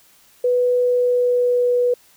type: tone with pitch glide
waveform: sine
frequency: 493.9 to 489.9 Hz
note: B4 to B4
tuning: 0 to -14 cents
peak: -14 dBFS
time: 0.44-1.94 s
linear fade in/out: 5 ms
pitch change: -14 cents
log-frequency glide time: 0.78-1.71 s
effects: white hiss -53 dBFS RMS until 2.16 s